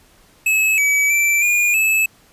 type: tone with pitch steps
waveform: square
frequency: 2587 / 2284 / 2336 / 2430 / 2607 Hz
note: E7 / D7 / D7 / D#7 / E7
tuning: -33 / -49 / -10 / -42 / -20 cents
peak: -14 dBFS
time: 0.46-2.06 s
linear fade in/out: 5 ms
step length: 320 ms
effects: pink hiss -52 dBFS RMS until 2.32 s + resampled to 32000 Hz